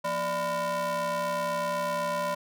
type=ring-modulated tone; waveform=square; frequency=207.5 Hz; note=G#3; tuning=1 cent flat; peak=-25 dBFS; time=0.04-2.35 s; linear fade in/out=10 ms; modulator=796 Hz; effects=none